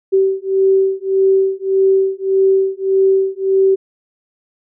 sine beating tone pair, 384.4 / 386.1 Hz, G4 / G4, -34 / -26 cents, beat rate 1.7 Hz, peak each -14 dBFS, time 0.12-3.76 s, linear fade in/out 20 ms, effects none

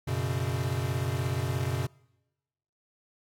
square chord, F# suspended fourth, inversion none, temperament equal with one note detuned, 92.5 / 121.84 / 138.59 Hz, F#2 / B2 / C#3, 0 / -23 / 0 cents, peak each -34 / -32 / -33 dBFS, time 0.07-1.87 s, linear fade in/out 10 ms, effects noise-tail reverb RT60 1.0 s tail -25 dB re dry + AAC 64 kbps

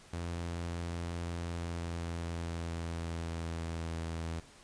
sawtooth tone with pitch glide, 85.5 to 82.4 Hz, F2 to E2, -36 to 0 cents, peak -32 dBFS, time 0.13-4.4 s, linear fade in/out 5 ms, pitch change -64 cents, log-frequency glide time 1.36-3.99 s, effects pink hiss -57 dBFS RMS until 4.63 s + resampled to 22050 Hz

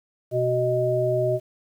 harmonic tone, 124.5 Hz, B2, 14 cents sharp, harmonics 1 / 3 / 5, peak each -26 / -25 / -22 dBFS, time 0.31-1.4 s, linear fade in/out 50 ms, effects 9-bit

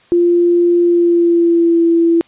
sine tone with pitch glide, 347.1 to 335.1 Hz, F4 to E4, -11 to +29 cents, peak -8 dBFS, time 0.12-2.21 s, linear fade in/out 0 ms, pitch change -60 cents, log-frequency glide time 0.82-1.83 s, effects white hiss -49 dBFS RMS until 2.27 s + resampled to 8000 Hz

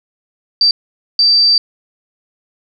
sine tone bursts at uneven times, 4660 Hz, D8, 14 cents flat, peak -7 dBFS, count 2, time 0.61-0.71 / 1.19-1.58 s, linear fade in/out 2 ms, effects none

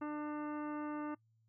harmonic tone, 298.8 Hz, D4, 30 cents sharp, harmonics 1 / 2 / 3 / 4 / 5 / 6 / 7 / 9, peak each -39 / -49 / -48 / -48 / -54 / -60 / -62 / -65 dBFS, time 0.01-1.15 s, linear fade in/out 10 ms, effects noise-tail reverb RT60 0.1 s tail -24 dB re dry + added 112 Hz sine -70 dBFS peak until 1.48 s

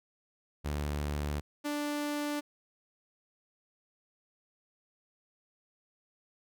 sawtooth tone pair in turn, 73.42 / 293.7 Hz, D2 / D4, 0 / 0 cents, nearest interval 2 octaves, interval 2400 cents, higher second, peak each -28 dBFS, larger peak neither, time 0.64-1.41 / 1.64-2.41 s, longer neither, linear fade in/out 20 ms, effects none

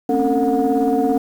sine tone cluster, 224.6 / 262.5 / 280.2 / 452 / 725 Hz, A3 / C4 / C#4 / A4 / F#5, +36 / +6 / +19 / +47 / -35 cents, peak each -25 / -19 / -19 / -19 / -20 dBFS, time 0.09-1.18 s, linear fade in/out 5 ms, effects tanh soft clip ceiling -8 dBFS + 7-bit

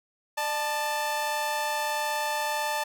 sawtooth tone pair together, 601 / 880.7 Hz, D5 / A5, +40 / +1 cents, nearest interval perfect fifth, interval 661 cents, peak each -29 / -24 dBFS, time 0.37-2.84 s, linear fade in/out 10 ms, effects none

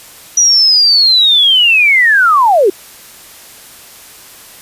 sine linear sweep, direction down, 5870 to 349.2 Hz, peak -5 dBFS, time 0.37-2.7 s, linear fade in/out 5 ms, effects white hiss -36 dBFS RMS until 4.61 s + resampled to 32000 Hz

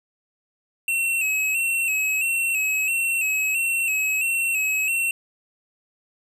square tone with vibrato, 2637 Hz, E7, in tune, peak -21 dBFS, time 0.88-5.11 s, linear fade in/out 2 ms, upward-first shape square, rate 1.5 Hz, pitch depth 50 cents each way, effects none

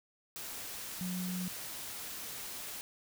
sine tone in noise, 181.9 Hz, F#3, 29 cents flat, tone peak -35 dBFS, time 1.01-1.48 s, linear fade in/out 0 ms, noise white, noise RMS -43 dBFS, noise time 0.36-2.81 s, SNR +5 dB, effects none

